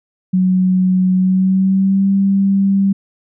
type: tone with pitch glide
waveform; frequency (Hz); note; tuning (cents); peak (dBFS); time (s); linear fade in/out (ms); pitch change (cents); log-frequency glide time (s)
sine; 185 to 196; F#3 to G3; 0 to 0; -10; 0.33-2.93; 10; +100; 1.15-2.09
effects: none